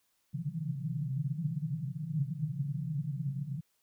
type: band-pass noise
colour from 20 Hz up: pink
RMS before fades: -35 dBFS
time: 0.33-3.61 s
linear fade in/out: 20 ms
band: 130 to 170 Hz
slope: 96 dB/octave
effects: white hiss -75 dBFS RMS until 3.82 s